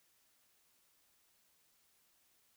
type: silence
effects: white hiss -73 dBFS RMS until 2.56 s